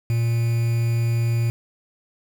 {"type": "tone with quantisation", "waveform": "triangle", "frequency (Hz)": 116.54, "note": "A#2", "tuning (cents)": 0, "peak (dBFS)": -16, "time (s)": [0.1, 1.5], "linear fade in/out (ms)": 0, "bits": 6, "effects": []}